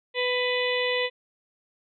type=harmonic tone; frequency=497.2 Hz; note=B4; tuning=12 cents sharp; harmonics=1 / 2 / 4 / 5 / 6 / 7 / 8; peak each=-26 / -35 / -29 / -33 / -34 / -33 / -39 dBFS; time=0.14-1.1 s; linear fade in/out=50 ms; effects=none